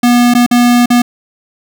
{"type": "tone with dropouts", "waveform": "square", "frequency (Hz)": 242.2, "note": "B3", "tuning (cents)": -34, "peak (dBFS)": -6, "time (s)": [0.03, 1.02], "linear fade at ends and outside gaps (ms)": 5, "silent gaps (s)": [[0.339, 0.349], [0.464, 0.511], [0.859, 0.902]], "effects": []}